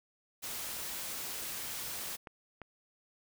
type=noise; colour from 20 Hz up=white; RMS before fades=-40 dBFS; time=0.42-2.17 s; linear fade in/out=20 ms
type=clicks; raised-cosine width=0.5 ms; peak=-30 dBFS; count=2; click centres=2.272 / 2.617 s
effects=none